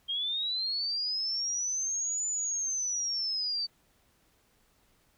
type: linear two-way sweep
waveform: sine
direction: up then down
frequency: 3195 to 7040 to 4563 Hz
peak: -29 dBFS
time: 0.08-3.67 s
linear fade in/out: 20 ms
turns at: 2.27 s
effects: pink hiss -68 dBFS RMS until 5.17 s